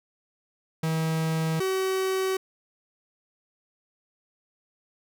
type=tone pair in turn; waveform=45% pulse; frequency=160.5 / 379.4 Hz; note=E3 / F#4; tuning=-46 / +43 cents; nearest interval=octave + minor third; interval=1489 cents; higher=second; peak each=-24 dBFS; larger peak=neither; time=0.83-1.6 / 1.6-2.37 s; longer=neither; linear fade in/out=5 ms; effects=none